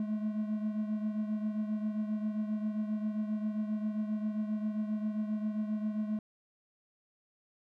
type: beating tone pair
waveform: triangle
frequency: 212.4 / 219.9 Hz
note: G#3 / A3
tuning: +39 / -1 cents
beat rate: 7.5 Hz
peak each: -30 / -37 dBFS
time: 0-6.19 s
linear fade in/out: 2 ms
effects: none